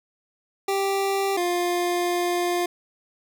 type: tone pair in turn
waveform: 25% pulse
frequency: 392.3 / 351.7 Hz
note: G4 / F4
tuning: +1 / +12 cents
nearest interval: major second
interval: 189 cents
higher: first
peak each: -18 / -18 dBFS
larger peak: neither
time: 0.68-1.37 / 1.37-2.66 s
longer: second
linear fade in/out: 5 ms
effects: none